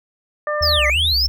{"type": "harmonic tone", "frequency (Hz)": 598, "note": "D5", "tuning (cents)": 31, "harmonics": [1, 2, 3], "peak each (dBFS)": [-21, -24, -26], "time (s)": [0.47, 0.9], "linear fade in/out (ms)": 2}
{"type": "tone with vibrato", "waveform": "sine", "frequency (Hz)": 71.7, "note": "D2", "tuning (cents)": -41, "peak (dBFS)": -21, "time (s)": [0.61, 1.28], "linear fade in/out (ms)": 0, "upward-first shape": "square", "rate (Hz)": 2.9, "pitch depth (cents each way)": 170}
{"type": "linear two-way sweep", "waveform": "triangle", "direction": "down then up", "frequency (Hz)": [5460, 1952, 5460], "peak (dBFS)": -14, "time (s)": [0.62, 1.27], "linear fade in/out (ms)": 10, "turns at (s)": 0.87}
{"effects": []}